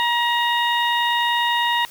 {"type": "harmonic tone with a mistuned harmonic", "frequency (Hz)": 950, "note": "A#5", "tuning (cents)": 33, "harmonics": [1, 2, 3, 4], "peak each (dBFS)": [-20, -23, -25, -26], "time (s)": [0, 1.85], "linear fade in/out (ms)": 0, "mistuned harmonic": 4, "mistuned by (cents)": -41, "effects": ["white hiss -43 dBFS RMS until 1.9 s"]}